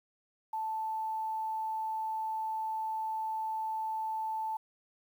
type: tone with quantisation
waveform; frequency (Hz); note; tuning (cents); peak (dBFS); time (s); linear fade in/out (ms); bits
sine; 880; A5; 0; -32; 0.53-4.57; 5; 10
effects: none